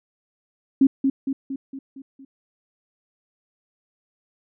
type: tone with echo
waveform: sine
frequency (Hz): 270.6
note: C#4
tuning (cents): -42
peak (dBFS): -11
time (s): 0.81-0.87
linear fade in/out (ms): 5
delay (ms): 230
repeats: 6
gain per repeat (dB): -5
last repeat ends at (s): 2.25
effects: none